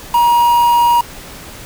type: tone with quantisation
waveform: triangle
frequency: 951 Hz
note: A#5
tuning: 34 cents sharp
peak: -6 dBFS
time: 0.14-1.01 s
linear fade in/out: 5 ms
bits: 4
effects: pink hiss -33 dBFS RMS until 1.65 s